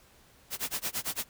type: noise with tremolo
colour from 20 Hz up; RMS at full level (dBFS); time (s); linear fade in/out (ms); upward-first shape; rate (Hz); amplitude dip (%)
white; -31; 0.5-1.25; 50; sine; 8.9; 100
effects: pink hiss -60 dBFS RMS until 1.29 s